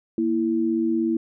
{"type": "tone pair together", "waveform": "sine", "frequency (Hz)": [233.1, 329.7], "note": ["A#3", "E4"], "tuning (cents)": [0, 0], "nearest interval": "tritone", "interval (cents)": 600, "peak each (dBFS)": [-24, -21], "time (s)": [0.18, 1.17], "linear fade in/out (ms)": 2, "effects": []}